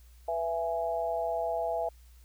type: chord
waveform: sine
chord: E major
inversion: second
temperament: equal with one note detuned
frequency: 493.9 / 665.8 / 830.6 Hz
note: B4 / E5 / G#5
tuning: 0 / +17 / 0 cents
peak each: -36 / -30 / -35 dBFS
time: 0.28-1.89 s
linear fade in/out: 5 ms
effects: added 60 Hz sine -52 dBFS peak until 2.24 s + white hiss -65 dBFS RMS until 2.24 s